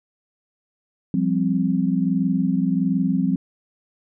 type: chord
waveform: sine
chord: F suspended second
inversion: none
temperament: equal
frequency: 174.61 / 196 / 261.6 Hz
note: F3 / G3 / C4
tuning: 0 / 0 / 0 cents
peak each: -22 dBFS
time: 1.14-3.36 s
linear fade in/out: 2 ms
effects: none